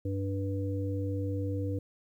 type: harmonic tone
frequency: 97.7 Hz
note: G2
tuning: 5 cents flat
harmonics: 1 / 3 / 5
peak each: -31 / -36 / -38 dBFS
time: 0.05-1.79 s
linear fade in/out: 5 ms
effects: 11-bit